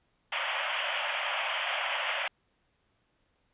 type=band-pass noise; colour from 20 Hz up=white; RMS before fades=-32 dBFS; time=0.32-2.28 s; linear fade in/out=5 ms; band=550 to 3300 Hz; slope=96 dB/octave; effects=pink hiss -73 dBFS RMS until 3.53 s + resampled to 8000 Hz